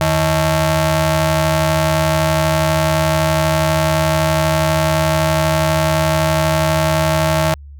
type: ring-modulated tone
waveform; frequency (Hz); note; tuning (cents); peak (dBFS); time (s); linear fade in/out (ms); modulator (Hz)
sawtooth; 240; B3; -49; -6; 0.01-7.54; 0; 396
effects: added 71 Hz sine -33 dBFS peak until 7.79 s